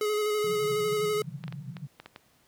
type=tone with vibrato; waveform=square; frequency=422.2 Hz; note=G#4; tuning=29 cents sharp; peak=-26 dBFS; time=0.01-1.22 s; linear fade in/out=2 ms; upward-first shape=square; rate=12 Hz; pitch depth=17 cents each way
type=band-pass noise; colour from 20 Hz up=pink; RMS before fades=-40 dBFS; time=0.44-1.87 s; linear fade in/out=2 ms; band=130 to 180 Hz; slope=96 dB/octave
type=clicks; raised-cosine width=0.3 ms; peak=-26 dBFS; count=7; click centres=1.439 / 1.48 / 1.525 / 1.768 / 2 / 2.06 / 2.161 s
effects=pink hiss -64 dBFS RMS until 2.47 s + high-pass 80 Hz 12 dB/octave